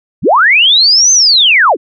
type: linear two-way sweep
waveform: sine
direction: up then down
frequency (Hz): 70.4 to 6300 to 227.8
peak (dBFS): -4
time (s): 0.22-1.77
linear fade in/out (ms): 50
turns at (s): 1.12
effects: none